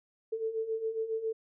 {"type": "beating tone pair", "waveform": "sine", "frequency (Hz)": [440, 447.3], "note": ["A4", "A4"], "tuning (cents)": [0, 28], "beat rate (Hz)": 7.3, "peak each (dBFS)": [-37, -32], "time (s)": [0.32, 1.33], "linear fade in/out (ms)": 10, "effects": []}